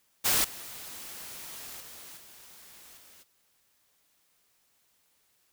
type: noise with level steps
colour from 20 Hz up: white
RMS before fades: -25 / -43 / -47 / -52 / -55 dBFS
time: 0.24-3.24 s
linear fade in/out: 20 ms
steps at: 0.44 / 1.8 / 2.17 / 2.97 s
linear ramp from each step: 5 ms
effects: white hiss -70 dBFS RMS until 5.52 s